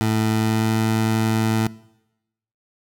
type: tone with pitch glide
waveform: 20% pulse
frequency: 110 to 110.89 Hz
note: A2 to A2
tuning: 0 to +14 cents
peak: -13 dBFS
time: 0.01-1.67 s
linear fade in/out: 0 ms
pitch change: +14 cents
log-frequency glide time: 0.31-0.75 s
effects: noise-tail reverb RT60 0.9 s tail -21 dB re dry